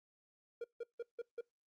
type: tone bursts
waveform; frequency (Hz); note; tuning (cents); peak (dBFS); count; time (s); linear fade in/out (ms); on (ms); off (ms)
triangle; 470; A#4; +14; -37; 5; 0.61-1.41; 5; 32; 160
effects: noise-tail reverb RT60 0.2 s tail -25 dB re dry + Opus 48 kbps